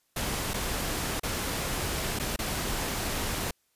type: noise with dropouts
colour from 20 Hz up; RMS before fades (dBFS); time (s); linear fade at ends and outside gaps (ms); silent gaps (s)
pink; -31; 0.16-3.51; 5; 0.536-0.54 / 1.198-1.232 / 2.19-2.196 / 2.362-2.389
effects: white hiss -72 dBFS RMS until 3.75 s + resampled to 32000 Hz